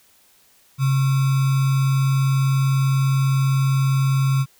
sine tone with sample-and-hold, 134.9 Hz, C#3, 47 cents flat, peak -15 dBFS, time 0.78-4.46 s, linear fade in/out 50 ms, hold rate 1225 Hz, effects white hiss -56 dBFS RMS until 4.59 s

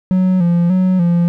triangle tone with vibrato, 178.7 Hz, F3, 40 cents sharp, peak -8 dBFS, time 0.11-1.28 s, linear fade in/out 0 ms, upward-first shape square, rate 1.7 Hz, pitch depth 63 cents each way, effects none

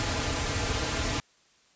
pink noise with comb filter, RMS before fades -29 dBFS, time 0-1.2 s, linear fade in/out 0 ms, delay 5.4 ms, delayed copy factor -0.75, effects white hiss -63 dBFS RMS until 1.75 s + resampled to 16000 Hz

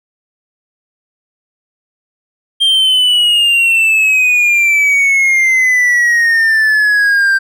triangle exponential sweep, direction down, 3195 to 1568 Hz, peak -6 dBFS, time 2.6-7.39 s, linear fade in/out 20 ms, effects none

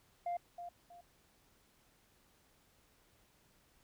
sine tone with echo, 698.5 Hz, F5, in tune, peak -33 dBFS, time 0.26-0.37 s, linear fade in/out 5 ms, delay 320 ms, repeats 2, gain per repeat -10 dB, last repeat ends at 1.01 s, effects tanh soft clip ceiling -33 dBFS + pink hiss -70 dBFS RMS until 3.83 s

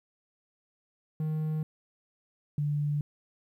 triangle / sine tone pair in turn, 155.56 / 146.83 Hz, D#3 / D3, 0 / 0 cents, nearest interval minor second, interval 100 cents, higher first, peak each -26 dBFS, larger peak neither, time 1.2-1.63 / 2.58-3.01 s, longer neither, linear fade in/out 2 ms, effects 11-bit

